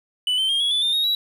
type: tone with pitch steps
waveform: triangle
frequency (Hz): 2984 / 3100 / 3220 / 3346 / 3476 / 3611 / 3751 / 3897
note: F#7 / G7 / G7 / G#7 / A7 / A7 / A#7 / B7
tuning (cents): +14 / -20 / +46 / +12 / -22 / +44 / +10 / -24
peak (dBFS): -17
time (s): 0.27-1.15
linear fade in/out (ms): 2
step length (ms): 110
effects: 9-bit